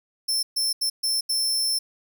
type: tone bursts at uneven times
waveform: sawtooth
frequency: 5340 Hz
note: E8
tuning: 22 cents sharp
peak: -19 dBFS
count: 5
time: 0.28-0.43 / 0.56-0.73 / 0.81-0.9 / 1.03-1.21 / 1.29-1.79 s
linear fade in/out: 10 ms
effects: 10-bit